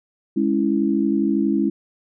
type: chord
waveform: sine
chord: C# minor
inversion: second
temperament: equal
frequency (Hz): 207.7 / 277.2 / 329.6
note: G#3 / C#4 / E4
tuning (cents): 0 / 0 / 0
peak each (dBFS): -21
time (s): 0.36-1.7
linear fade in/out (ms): 10
effects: none